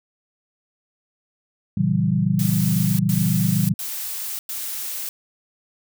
sine chord, A# diminished seventh, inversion none, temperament equal with one note detuned, 116.54 / 138.59 / 164.81 / 192.63 Hz, A#2 / C#3 / E3 / G3, 0 / 0 / 0 / -30 cents, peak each -24 / -25 / -21 / -21 dBFS, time 1.77-3.74 s, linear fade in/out 5 ms
blue noise bursts, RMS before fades -29 dBFS, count 4, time 2.39-5.09 s, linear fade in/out 2 ms, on 600 ms, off 100 ms
effects none

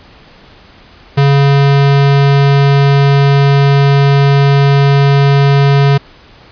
square tone, 140 Hz, C#3, 18 cents sharp, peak -6 dBFS, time 1.17-5.98 s, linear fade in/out 10 ms, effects pink hiss -40 dBFS RMS until 6.51 s + resampled to 11025 Hz

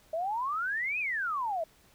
sine exponential two-way sweep, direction up then down, 622.3 to 2585 to 622.3 Hz, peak -29 dBFS, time 0.13-1.64 s, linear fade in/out 5 ms, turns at 0.99 s, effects pink hiss -62 dBFS RMS until 1.94 s

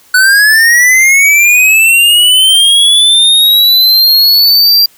square linear sweep, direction up, 1480 to 4762 Hz, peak -4 dBFS, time 0.14-4.86 s, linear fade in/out 5 ms, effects white hiss -44 dBFS RMS until 4.97 s

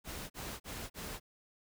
pink noise bursts, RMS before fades -43 dBFS, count 4, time 0.04-1.2 s, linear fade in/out 50 ms, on 260 ms, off 40 ms, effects none

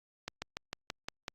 slowing click train, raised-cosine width 0.2 ms, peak -19 dBFS, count 7, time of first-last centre 0.28-1.281 s, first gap 140 ms, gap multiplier 1.07, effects Opus 48 kbps

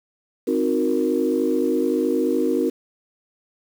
sine chord, C half-diminished seventh, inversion none, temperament equal with one note detuned, 261.6 / 311.1 / 364.9 / 466.2 Hz, C4 / Eb4 / Gb4 / Bb4, 0 / 0 / -24 / 0 cents, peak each -23 dBFS, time 0.47-2.7 s, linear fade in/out 10 ms, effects tanh soft clip ceiling -8 dBFS + 7-bit

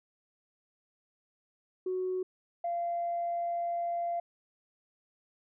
sine tone pair in turn, 370 / 689.2 Hz, F#4 / F5, 0 / -23 cents, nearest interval major seventh, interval 1077 cents, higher second, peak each -29 / -29 dBFS, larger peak neither, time 1.86-2.23 / 2.64-4.2 s, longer second, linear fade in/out 5 ms, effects tanh soft clip ceiling -25 dBFS

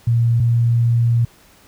sine tone pair in turn, 117.1 / 117.63 Hz, A#2 / A#2, +8 / +16 cents, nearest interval unison, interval 8 cents, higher second, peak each -12 dBFS, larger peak neither, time 0.07-0.4 / 0.4-1.25 s, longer second, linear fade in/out 5 ms, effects pink hiss -50 dBFS RMS until 1.67 s

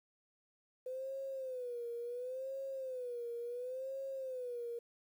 sine tone with vibrato, 505 Hz, B4, 39 cents sharp, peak -39 dBFS, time 0.86-4.79 s, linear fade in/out 5 ms, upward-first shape sine, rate 0.71 Hz, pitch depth 120 cents each way, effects 11-bit

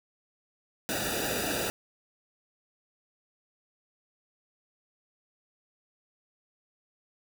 pink noise with comb filter, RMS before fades -31 dBFS, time 0.89-1.7 s, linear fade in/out 0 ms, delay 0.93 ms, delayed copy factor -1, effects none

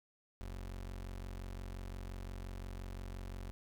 30% pulse tone, 45.74 Hz, F#1, 19 cents flat, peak -40 dBFS, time 0.41-3.51 s, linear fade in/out 0 ms, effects none

